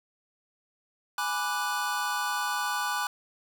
square chord, G# half-diminished seventh, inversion none, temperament equal, 830.6 / 987.8 / 1174.7 / 1480 Hz, G#5 / B5 / D6 / F#6, 0 / 0 / 0 / 0 cents, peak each -35 / -35 / -34 / -33 dBFS, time 1.18-3.07 s, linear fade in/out 2 ms, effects none

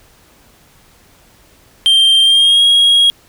triangle tone with pitch glide, 3163 to 3288 Hz, G7 to G#7, +15 to -18 cents, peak -5 dBFS, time 1.86-3.1 s, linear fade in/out 0 ms, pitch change +67 cents, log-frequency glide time 2.22-2.63 s, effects pink hiss -48 dBFS RMS until 3.28 s

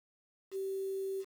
sine tone with quantisation, 386.2 Hz, G4, 26 cents flat, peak -34 dBFS, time 0.51-1.25 s, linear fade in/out 50 ms, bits 9, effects none

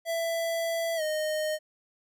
square tone with pitch glide, 665 to 616.9 Hz, E5 to D#5, +15 to -15 cents, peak -28 dBFS, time 0.05-1.59 s, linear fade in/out 50 ms, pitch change -130 cents, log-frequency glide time 0.96-1.02 s, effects none

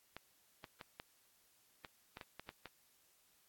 clicks, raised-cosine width 0.3 ms, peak -30 dBFS, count 10, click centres 0.166 / 0.642 / 0.812 / 0.999 / 1.848 / 2.171 / 2.212 / 2.396 / 2.491 / 2.657 s, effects white hiss -72 dBFS RMS until 3.48 s + AAC 64 kbps

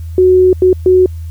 sine tone bursts at uneven times, 369 Hz, F#4, 5 cents flat, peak -4 dBFS, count 3, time 0.18-0.53 / 0.62-0.73 / 0.86-1.06 s, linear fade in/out 2 ms, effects added 82 Hz sine -21 dBFS peak until 1.3 s + white hiss -49 dBFS RMS until 1.3 s

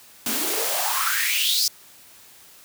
white noise with high-pass filter sweep, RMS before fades -23 dBFS, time 0.26-1.68 s, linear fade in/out 2 ms, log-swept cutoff 210 to 5300 Hz, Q 6.3, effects white hiss -49 dBFS RMS until 2.64 s + high-pass 60 Hz 12 dB/octave

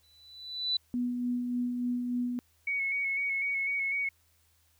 sine tone with exponential growth, 3979 Hz, B7, 12 cents sharp, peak -24 dBFS, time 0.03-0.77 s, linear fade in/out 5 ms, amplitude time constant 160 ms
sine tone with tremolo, 245 Hz, B3, 14 cents flat, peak -27 dBFS, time 0.94-2.39 s, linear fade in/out 0 ms, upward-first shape sine, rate 3.4 Hz, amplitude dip 35%
sine tone with vibrato, 2217 Hz, C#7, in tune, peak -28 dBFS, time 2.67-4.09 s, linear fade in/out 5 ms, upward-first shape square, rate 4 Hz, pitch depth 22 cents each way
effects added 81 Hz sine -69 dBFS peak until 4.79 s + white hiss -69 dBFS RMS until 4.79 s

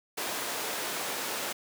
pink high-pass noise, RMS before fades -34 dBFS, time 0.17-1.53 s, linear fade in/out 10 ms, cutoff 400 Hz, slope 12 dB/octave, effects none

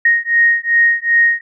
sine beating tone pair, 1865 / 1867.6 Hz, A#6 / A#6, 0 / +3 cents, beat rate 2.6 Hz, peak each -13 dBFS, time 0.05-1.41 s, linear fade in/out 5 ms, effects none

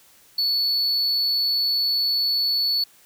triangle tone, 4435 Hz, C#8, in tune, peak -18 dBFS, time 0.38-2.84 s, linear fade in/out 5 ms, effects white hiss -54 dBFS RMS until 3.05 s

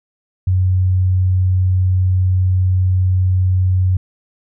sine tone, 92.5 Hz, F#2, in tune, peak -11 dBFS, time 0.47-3.97 s, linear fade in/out 5 ms, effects none

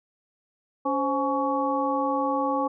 harmonic tone with a mistuned harmonic, 280 Hz, C#4, 18 cents sharp, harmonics 1 / 2 / 3 / 4, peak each -28 / -28 / -28 / -28 dBFS, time 0.85-2.68 s, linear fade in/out 10 ms, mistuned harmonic 2, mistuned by -110 cents, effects none

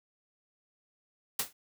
white noise with exponential decay, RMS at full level -26 dBFS, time 1.39-1.53 s, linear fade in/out 5 ms, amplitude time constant 29 ms, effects none

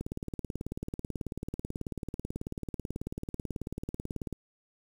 click train, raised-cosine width 3 ms, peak -22 dBFS, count 80, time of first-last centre 0.01-4.327 s, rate 18.3 Hz, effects 8-bit

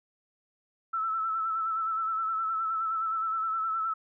sine tone with vibrato, 1318.5 Hz, E6, in tune, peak -27 dBFS, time 0.93-3.94 s, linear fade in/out 10 ms, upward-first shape sine, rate 9.6 Hz, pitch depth 37 cents each way, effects none

